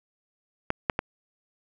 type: clicks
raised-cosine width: 0.5 ms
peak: -9 / -7 / -10 dBFS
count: 3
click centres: 0.704 / 0.898 / 0.991 s
effects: none